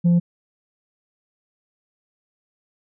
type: tone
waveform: sine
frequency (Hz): 173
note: F3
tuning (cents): -16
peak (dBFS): -10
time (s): 0.04-0.2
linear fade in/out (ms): 20
effects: tanh soft clip ceiling -12 dBFS